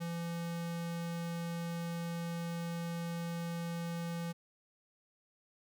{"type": "tone", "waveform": "square", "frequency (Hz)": 169.3, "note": "E3", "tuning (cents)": 46, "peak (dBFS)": -37, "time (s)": [0, 4.33], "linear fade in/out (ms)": 20, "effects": []}